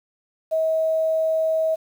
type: tone with quantisation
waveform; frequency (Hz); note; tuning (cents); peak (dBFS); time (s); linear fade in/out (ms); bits
sine; 640; D#5; +49; -18; 0.51-1.76; 20; 8
effects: none